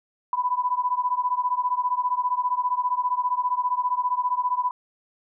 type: beating tone pair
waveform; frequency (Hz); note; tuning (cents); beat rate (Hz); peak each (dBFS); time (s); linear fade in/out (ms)
sine; 987.8 / 1002.8; B5 / B5; 0 / +26; 15; -24 / -25; 0.33-4.71; 2
effects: none